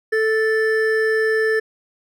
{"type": "tone pair together", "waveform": "triangle", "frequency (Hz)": [440, 1760], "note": ["A4", "A6"], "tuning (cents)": [0, 0], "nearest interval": "2 octaves", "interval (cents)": 2400, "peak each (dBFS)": [-15, -19], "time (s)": [0.12, 1.6], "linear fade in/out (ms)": 10, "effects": []}